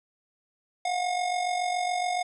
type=tone with amplitude modulation; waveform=square; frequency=720 Hz; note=F#5; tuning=47 cents flat; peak=-24 dBFS; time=0.85-2.23 s; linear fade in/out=5 ms; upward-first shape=sine; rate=47.1 Hz; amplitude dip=55%; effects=resampled to 22050 Hz + 11-bit